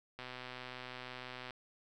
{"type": "click train", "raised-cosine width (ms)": 0.3, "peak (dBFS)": -29, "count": 167, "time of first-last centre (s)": [0.19, 1.507], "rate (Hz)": 126, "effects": []}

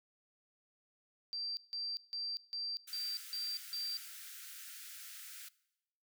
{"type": "tone bursts", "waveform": "sine", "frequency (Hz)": 4699, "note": "D8", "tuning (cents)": 0, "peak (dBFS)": -37, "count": 7, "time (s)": [1.33, 3.97], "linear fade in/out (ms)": 0, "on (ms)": 240, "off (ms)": 160}
{"type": "high-pass noise", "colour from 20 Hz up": "white", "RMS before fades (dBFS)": -50, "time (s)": [2.87, 5.49], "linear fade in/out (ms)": 10, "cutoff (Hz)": 1300, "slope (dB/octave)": 96}
{"effects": ["noise-tail reverb RT60 0.9 s tail -21 dB re dry"]}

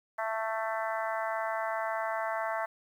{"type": "harmonic tone", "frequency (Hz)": 221.9, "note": "A3", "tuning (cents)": 15, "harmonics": [3, 4, 5, 6, 7, 8, 9], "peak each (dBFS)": [-34, -36, -38, -40, -41, -42, -43], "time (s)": [0.18, 2.66], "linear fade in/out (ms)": 10, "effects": ["10-bit"]}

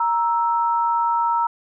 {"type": "tone pair together", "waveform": "sine", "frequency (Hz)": [935.6, 1318.5], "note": ["A#5", "E6"], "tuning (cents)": [6, 0], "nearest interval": "tritone", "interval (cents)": 594, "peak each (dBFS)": [-18, -23], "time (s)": [0, 1.47], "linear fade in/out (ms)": 5, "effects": []}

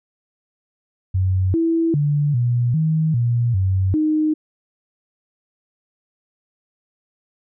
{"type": "tone with pitch steps", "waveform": "sine", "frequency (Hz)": [93.5, 329.7, 146.1, 121.1, 158.2, 119.2, 94.8, 308.8], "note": ["F#2", "E4", "D3", "B2", "D#3", "A#2", "F#2", "D#4"], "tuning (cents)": [19, 0, -9, -34, 29, 39, 43, -13], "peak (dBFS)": -15, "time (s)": [1.14, 4.34], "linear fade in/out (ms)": 10, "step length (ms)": 400, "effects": []}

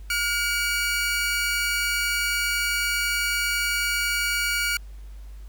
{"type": "tone pair together", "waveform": "sawtooth", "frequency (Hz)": [1430, 2286], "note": ["F6", "D7"], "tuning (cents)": [41, -47], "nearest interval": "minor sixth", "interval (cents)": 812, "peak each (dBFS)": -22, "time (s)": [0.1, 4.77], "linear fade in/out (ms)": 2, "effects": ["added 50 Hz sine -37 dBFS peak until 5.48 s", "pink hiss -58 dBFS RMS until 5.48 s"]}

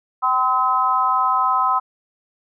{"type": "harmonic tone", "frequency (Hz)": 256.3, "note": "C4", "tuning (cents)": -36, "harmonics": [3, 4, 5], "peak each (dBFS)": [-23, -18, -19], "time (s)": [0.22, 1.8], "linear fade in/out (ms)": 20, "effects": []}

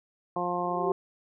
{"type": "harmonic tone", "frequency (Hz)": 176.9, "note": "F3", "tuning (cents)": 23, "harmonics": [1, 2, 3, 4, 5, 6], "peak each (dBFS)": [-37, -34, -36, -32, -35, -33], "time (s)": [0.36, 0.92], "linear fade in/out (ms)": 2}
{"type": "tone with exponential growth", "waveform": "sine", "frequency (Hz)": 384.7, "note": "G4", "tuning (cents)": -33, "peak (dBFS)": -22, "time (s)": [0.56, 0.92], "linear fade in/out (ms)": 1, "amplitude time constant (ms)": 77}
{"effects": []}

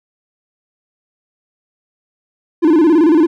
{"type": "tone with vibrato", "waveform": "triangle", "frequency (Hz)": 321.1, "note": "E4", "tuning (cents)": -45, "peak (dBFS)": -5, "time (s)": [2.62, 3.27], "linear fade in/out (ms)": 20, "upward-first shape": "square", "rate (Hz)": 18, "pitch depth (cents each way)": 110, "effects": []}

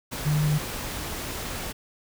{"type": "tone in noise", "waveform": "sine", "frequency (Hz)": 150.3, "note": "D3", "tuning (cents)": 40, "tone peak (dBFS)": -20, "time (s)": [0.25, 0.59], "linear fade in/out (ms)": 20, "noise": "pink", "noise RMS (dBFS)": -33, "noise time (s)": [0.11, 1.73], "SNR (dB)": 10, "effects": []}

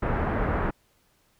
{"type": "low-pass noise", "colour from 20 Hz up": "pink", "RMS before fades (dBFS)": -26, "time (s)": [0.02, 0.71], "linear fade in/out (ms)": 10, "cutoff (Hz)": 1700, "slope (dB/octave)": 24, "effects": ["pink hiss -66 dBFS RMS until 1.39 s"]}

